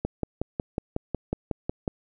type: click train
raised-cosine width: 2 ms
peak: -13 dBFS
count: 11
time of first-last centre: 0.05-1.878 s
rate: 5.47 Hz
effects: none